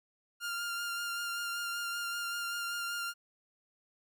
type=tone with vibrato; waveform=sawtooth; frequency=1399 Hz; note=F6; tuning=3 cents sharp; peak=-31 dBFS; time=0.4-3.14 s; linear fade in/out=50 ms; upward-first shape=sine; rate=5.2 Hz; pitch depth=16 cents each way; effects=none